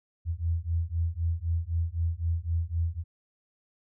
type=beating tone pair; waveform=sine; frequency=81.8 / 85.7 Hz; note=E2 / F2; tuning=-13 / -32 cents; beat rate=3.9 Hz; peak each=-29 dBFS; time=0.25-3.04 s; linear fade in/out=50 ms; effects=none